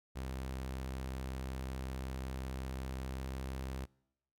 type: tone with pitch glide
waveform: sawtooth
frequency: 65.41 to 65.86 Hz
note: C2 to C2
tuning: 0 to +12 cents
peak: -35 dBFS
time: 0.15-3.86 s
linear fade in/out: 20 ms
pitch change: +12 cents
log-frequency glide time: 3.08-3.23 s
effects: noise-tail reverb RT60 0.8 s tail -25 dB re dry